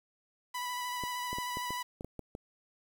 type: tone with vibrato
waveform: sawtooth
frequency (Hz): 987.8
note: B5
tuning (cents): 0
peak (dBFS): -31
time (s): 0.54-1.83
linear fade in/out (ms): 10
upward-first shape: square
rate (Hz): 13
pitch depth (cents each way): 14
type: clicks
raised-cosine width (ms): 2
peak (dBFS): -27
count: 9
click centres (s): 1.037 / 1.33 / 1.385 / 1.571 / 1.706 / 2.009 / 2.046 / 2.193 / 2.351
effects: 9-bit